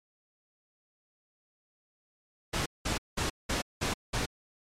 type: noise bursts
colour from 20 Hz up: pink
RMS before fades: -30 dBFS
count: 6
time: 2.53-4.26 s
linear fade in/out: 10 ms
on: 130 ms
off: 190 ms
effects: low-pass 8000 Hz 12 dB/octave + MP3 64 kbps